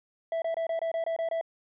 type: tone bursts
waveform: triangle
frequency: 659.3 Hz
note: E5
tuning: in tune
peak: -25 dBFS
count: 9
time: 0.32-1.412 s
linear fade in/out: 2 ms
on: 100 ms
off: 24 ms
effects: resampled to 8000 Hz